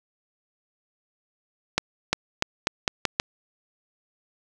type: accelerating click train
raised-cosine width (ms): 0.2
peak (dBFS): -3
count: 7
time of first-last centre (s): 1.78-3.199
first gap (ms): 350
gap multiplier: 0.84
effects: none